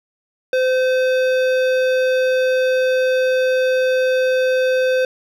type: tone with hard clipping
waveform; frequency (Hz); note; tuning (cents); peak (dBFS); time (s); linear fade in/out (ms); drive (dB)
sine; 514; C5; -31; -16; 0.53-5.05; 2; 14
effects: none